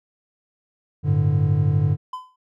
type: chord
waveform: triangle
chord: G suspended second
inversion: none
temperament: just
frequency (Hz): 98 / 110.25 / 147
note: G2 / A2 / D3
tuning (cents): 0 / +4 / +2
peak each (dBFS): -19 / -21 / -17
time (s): 1.03-1.97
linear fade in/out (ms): 50
type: tone with exponential decay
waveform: triangle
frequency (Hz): 1015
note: B5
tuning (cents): +47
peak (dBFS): -23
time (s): 2.13-2.36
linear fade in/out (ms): 5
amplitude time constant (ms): 50
effects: none